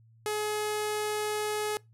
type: tone with low-pass filter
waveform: sawtooth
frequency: 423.1 Hz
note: G#4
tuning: 32 cents sharp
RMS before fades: -31 dBFS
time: 0.26-1.77 s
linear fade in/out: 0 ms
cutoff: 11000 Hz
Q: 1.9
effects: noise-tail reverb RT60 0.2 s tail -23 dB re dry + added 113 Hz sine -56 dBFS peak until 1.93 s